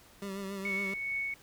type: tone with vibrato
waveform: 25% pulse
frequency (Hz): 196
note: G3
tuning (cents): 0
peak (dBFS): -33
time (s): 0.22-0.94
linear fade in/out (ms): 2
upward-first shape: triangle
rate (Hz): 7.2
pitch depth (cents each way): 48
type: tone with tremolo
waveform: sine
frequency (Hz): 2217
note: C#7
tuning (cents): 0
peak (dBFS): -30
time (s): 0.65-1.34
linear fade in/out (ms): 2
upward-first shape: triangle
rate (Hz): 2.4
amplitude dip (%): 45
effects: pink hiss -58 dBFS RMS until 1.42 s